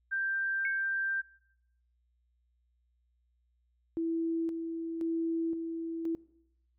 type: tone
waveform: sine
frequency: 1576 Hz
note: G6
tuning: 9 cents sharp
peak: -29 dBFS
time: 0.11-1.22 s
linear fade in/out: 20 ms
type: tone with exponential decay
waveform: sine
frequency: 2200 Hz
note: C#7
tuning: 14 cents flat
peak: -31 dBFS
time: 0.65-0.87 s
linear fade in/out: 1 ms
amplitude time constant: 46 ms
type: tone with tremolo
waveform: sine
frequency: 329.6 Hz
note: E4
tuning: in tune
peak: -29 dBFS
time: 3.97-6.15 s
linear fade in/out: 0 ms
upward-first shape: square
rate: 0.96 Hz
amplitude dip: 45%
effects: noise-tail reverb RT60 0.8 s tail -22 dB re dry + added 60 Hz sine -70 dBFS peak until 6.78 s